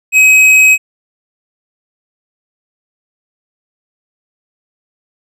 sine tone with hard clipping, 2539 Hz, D#7, 34 cents sharp, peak -5 dBFS, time 0.12-0.78 s, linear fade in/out 50 ms, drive 8 dB, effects none

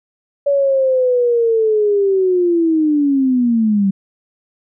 sine linear sweep, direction down, 570 to 190.9 Hz, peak -11 dBFS, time 0.46-3.91 s, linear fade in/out 10 ms, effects none

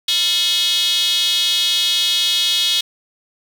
square tone with high-pass filter, 196 Hz, G3, in tune, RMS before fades -17 dBFS, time 0.08-2.81 s, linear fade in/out 5 ms, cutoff 3500 Hz, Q 7.8, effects 7-bit

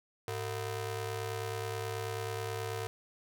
sawtooth ring-modulated tone, 278.7 Hz, C#4, 9 cents sharp, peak -28 dBFS, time 0.28-2.87 s, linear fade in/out 0 ms, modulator 174 Hz, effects none

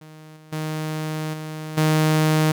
sawtooth tone with level steps, 155.7 Hz, D#3, 2 cents sharp, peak -37 / -41 / -21 / -26 / -12 dBFS, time 0.01-2.52 s, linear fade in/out 5 ms, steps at 0.36 / 0.52 / 1.33 / 1.77 s, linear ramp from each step 10 ms, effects none

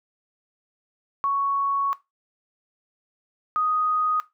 sine tone pair in turn, 1112 / 1245.7 Hz, C#6 / D#6, +5 / +2 cents, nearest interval major second, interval 197 cents, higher second, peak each -20 dBFS, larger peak neither, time 1.24-1.93 / 3.56-4.2 s, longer first, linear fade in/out 0 ms, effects noise-tail reverb RT60 0.2 s tail -17 dB re dry

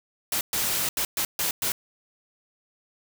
white noise bursts at uneven times, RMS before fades -26 dBFS, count 6, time 0.32-0.41 / 0.53-0.89 / 0.97-1.05 / 1.17-1.25 / 1.39-1.51 / 1.62-1.72 s, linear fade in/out 2 ms, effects none

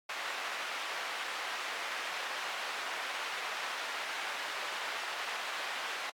white band-pass noise, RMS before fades -39 dBFS, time 0.09-6.1 s, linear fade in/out 5 ms, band 730 to 2400 Hz, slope 12 dB/octave, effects AAC 64 kbps

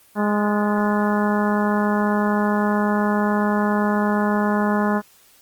harmonic tone with a mistuned harmonic, 207.7 Hz, G#3, in tune, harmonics 1 / 2 / 3 / 4 / 5 / 6 / 7 / 8, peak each -19 / -26 / -27 / -27 / -27 / -32 / -30 / -33 dBFS, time 0.15-5.02 s, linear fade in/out 50 ms, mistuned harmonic 8, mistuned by +64 cents, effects white hiss -53 dBFS RMS until 5.41 s + Opus 24 kbps

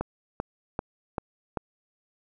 click train, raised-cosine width 1 ms, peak -14 dBFS, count 5, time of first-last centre 0.01-1.573 s, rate 2.56 Hz, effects none

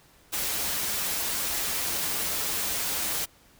white noise with comb filter, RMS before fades -29 dBFS, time 0.32-3.26 s, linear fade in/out 20 ms, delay 8 ms, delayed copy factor -0.5, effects pink hiss -58 dBFS RMS until 3.59 s

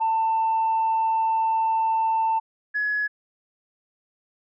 sine tone pair in turn, 893 / 1688.9 Hz, A5 / G#6, +25 / +29 cents, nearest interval major seventh, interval 1104 cents, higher second, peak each -18 / -21 dBFS, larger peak first, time 0-2.4 / 2.74-3.08 s, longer first, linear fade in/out 20 ms, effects tanh soft clip ceiling -16 dBFS

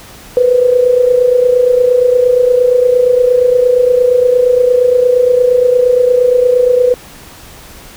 sine tone with amplitude modulation, 496.5 Hz, B4, 9 cents sharp, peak -3 dBFS, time 0.37-6.94 s, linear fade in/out 0 ms, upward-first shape sine, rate 28.6 Hz, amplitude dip 65%, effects pink hiss -35 dBFS RMS until 7.96 s

